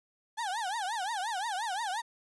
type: tone with vibrato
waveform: 35% pulse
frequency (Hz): 830.6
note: G#5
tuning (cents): 0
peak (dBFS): -30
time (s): 0.37-2.02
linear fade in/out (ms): 20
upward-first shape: triangle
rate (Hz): 5.7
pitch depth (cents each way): 270
effects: resampled to 24000 Hz + 12-bit